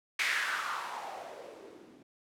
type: noise with low-pass filter sweep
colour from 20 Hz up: violet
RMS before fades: -37 dBFS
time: 0.19-2.03 s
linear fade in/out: 5 ms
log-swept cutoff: 2200 to 260 Hz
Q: 3.7
effects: none